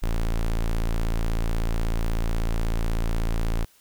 square tone, 28.14 Hz, A0, 40 cents sharp, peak -22 dBFS, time 0.02-3.65 s, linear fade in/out 10 ms, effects white hiss -58 dBFS RMS until 3.8 s

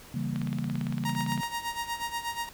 sine chord, C# diminished seventh, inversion none, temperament equal, 138.59 / 164.81 / 196 / 233.1 Hz, C#3 / E3 / G3 / Bb3, 0 / 0 / 0 / 0 cents, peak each -33 / -35 / -35 / -34 dBFS, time 0.14-1.41 s, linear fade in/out 5 ms
click train, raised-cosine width 0.3 ms, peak -24 dBFS, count 20, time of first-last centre 0.36-1.433 s, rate 17.7 Hz
sawtooth tone with tremolo, 937 Hz, A#5, 9 cents sharp, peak -25 dBFS, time 1.05-2.49 s, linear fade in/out 2 ms, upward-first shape sine, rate 8.3 Hz, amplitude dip 75%
effects pink hiss -50 dBFS RMS until 2.53 s

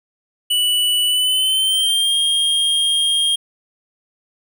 square tone with pitch glide, 2960 to 3228 Hz, F#7 to G#7, 0 to -50 cents, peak -15 dBFS, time 0.5-3.36 s, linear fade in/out 10 ms, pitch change +150 cents, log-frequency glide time 1.06-2.16 s, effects none

